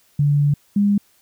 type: tone pair in turn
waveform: sine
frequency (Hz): 144.7 / 203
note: D3 / G#3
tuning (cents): -25 / -39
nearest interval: tritone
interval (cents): 586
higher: second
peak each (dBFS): -13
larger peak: neither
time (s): 0.19-0.54 / 0.76-0.98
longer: first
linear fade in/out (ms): 5
effects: white hiss -58 dBFS RMS until 1.21 s